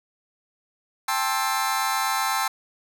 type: chord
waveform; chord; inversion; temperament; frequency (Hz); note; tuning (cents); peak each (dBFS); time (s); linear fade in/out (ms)
sawtooth; A minor seventh; third; just; 792 / 880 / 1056 / 1320; G5 / A5 / C6 / E6; +18 / 0 / +16 / +2; -24; 1.08-2.48; 5
effects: none